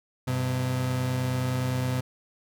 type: tone pair together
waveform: 35% pulse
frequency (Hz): 98 / 127.56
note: G2 / C3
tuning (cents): 0 / -44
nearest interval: perfect fourth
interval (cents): 456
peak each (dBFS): -32 / -24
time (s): 0.27-2.01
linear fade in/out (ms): 10
effects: none